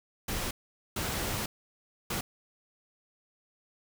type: noise bursts at uneven times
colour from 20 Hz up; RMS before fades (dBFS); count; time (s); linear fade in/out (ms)
pink; -33; 3; 0.28-0.51 / 0.96-1.46 / 2.1-2.21; 5
effects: none